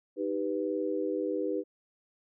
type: chord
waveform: sine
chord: Eb augmented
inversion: none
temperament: equal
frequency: 311.1 / 392 / 493.9 Hz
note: Eb4 / G4 / B4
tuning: 0 / 0 / 0 cents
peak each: -33 dBFS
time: 0.16-1.64 s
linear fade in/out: 50 ms
effects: none